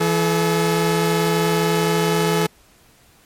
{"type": "tone pair together", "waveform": "sawtooth", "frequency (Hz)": [167, 429.4], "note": ["E3", "A4"], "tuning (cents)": [23, -42], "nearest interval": "octave + major third", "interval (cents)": 1635, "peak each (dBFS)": -15, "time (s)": [0, 2.47], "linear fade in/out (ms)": 10, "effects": ["pink hiss -53 dBFS RMS until 3.25 s", "MP3 64 kbps"]}